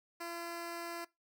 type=tone; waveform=10% pulse; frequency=340.4 Hz; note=F4; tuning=44 cents flat; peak=-32 dBFS; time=0.2-1.05 s; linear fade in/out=10 ms; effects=noise-tail reverb RT60 0.2 s tail -21 dB re dry